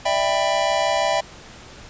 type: chord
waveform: square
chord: E minor seventh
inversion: third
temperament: just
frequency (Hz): 593.3 / 659.3 / 791.1 / 988.9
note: D5 / E5 / G5 / B5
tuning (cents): +18 / 0 / +16 / +2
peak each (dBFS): -25 / -23 / -24 / -27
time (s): 0.05-1.21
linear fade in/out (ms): 10
effects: pink hiss -42 dBFS RMS until 1.89 s + resampled to 16000 Hz